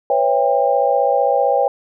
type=chord; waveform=sine; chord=C# half-diminished seventh; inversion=third; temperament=just; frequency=498.9 / 554.4 / 665.2 / 798.3 Hz; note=B4 / C#5 / E5 / G5; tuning=+17 / 0 / +16 / +31 cents; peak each=-19 / -17 / -22 / -17 dBFS; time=0.1-1.68 s; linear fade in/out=2 ms; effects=none